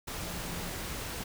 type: tone in noise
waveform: sine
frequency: 173 Hz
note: F3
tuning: 16 cents flat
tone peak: -42 dBFS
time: 0.22-0.7 s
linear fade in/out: 10 ms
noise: pink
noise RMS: -38 dBFS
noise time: 0.07-1.24 s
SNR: -7 dB
effects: none